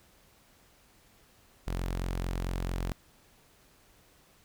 sawtooth tone, 44.48 Hz, F1, 32 cents sharp, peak -27 dBFS, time 1.67-2.92 s, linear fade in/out 0 ms, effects pink hiss -62 dBFS RMS until 4.44 s

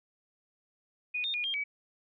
sine tone with pitch steps, 2470 / 3659 / 2441 / 3205 / 2279 Hz, D#7 / A#7 / D#7 / G7 / C#7, -13 / -33 / -34 / +38 / +47 cents, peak -30 dBFS, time 1.14-1.64 s, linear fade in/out 10 ms, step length 100 ms, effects none

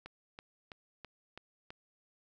click train, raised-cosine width 0.3 ms, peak -30 dBFS, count 6, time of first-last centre 0.06-1.705 s, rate 3.04 Hz, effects none

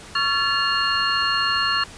sine tone cluster, 1115 / 1366 / 1730 / 2807 / 4295 Hz, C#6 / F6 / A6 / F7 / C8, +10 / -39 / -30 / +8 / +44 cents, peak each -25 dBFS, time 0.15-1.84 s, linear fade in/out 5 ms, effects pink hiss -41 dBFS RMS until 1.97 s + resampled to 22050 Hz

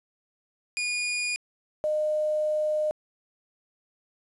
sawtooth / sine tone pair in turn, 2443 / 610.8 Hz, D#7 / D#5, -32 / -32 cents, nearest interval 2 octaves, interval 2400 cents, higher first, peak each -23 dBFS, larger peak neither, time 0.77-1.36 / 1.84-2.91 s, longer second, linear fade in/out 0 ms, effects resampled to 24000 Hz + 9-bit

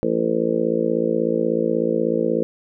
harmonic tone, 56.4 Hz, A1, 44 cents sharp, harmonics 3 / 4 / 5 / 6 / 7 / 8 / 9 / 10, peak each -29 / -25 / -34 / -24 / -32 / -23 / -23 / -33 dBFS, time 0.03-2.43 s, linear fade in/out 0 ms, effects none

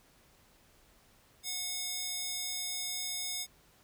square tone with high-pass filter, 727 Hz, F#5, 31 cents flat, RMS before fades -37 dBFS, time 1.43-3.47 s, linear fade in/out 50 ms, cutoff 4400 Hz, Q 1, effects pink hiss -64 dBFS RMS until 3.83 s

